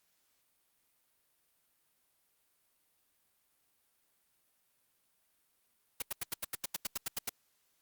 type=noise bursts; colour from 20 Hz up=white; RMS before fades=-35 dBFS; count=13; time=6-7.294 s; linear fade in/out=5 ms; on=22 ms; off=84 ms; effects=white hiss -75 dBFS RMS until 7.81 s + Opus 48 kbps